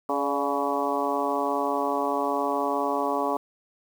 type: harmonic tone with a mistuned harmonic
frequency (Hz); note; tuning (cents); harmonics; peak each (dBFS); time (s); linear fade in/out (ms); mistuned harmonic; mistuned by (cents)
140.8; C#3; +27; 2 / 3 / 4 / 5 / 6 / 7 / 8; -31 / -31 / -31 / -31 / -31 / -31 / -31; 0.09-3.37; 2; 4; +58
effects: 8-bit